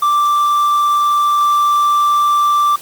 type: tone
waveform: triangle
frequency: 1174.7 Hz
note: D6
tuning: in tune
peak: -8 dBFS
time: 0.02-2.76 s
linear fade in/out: 5 ms
effects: white hiss -35 dBFS RMS until 2.81 s + Opus 24 kbps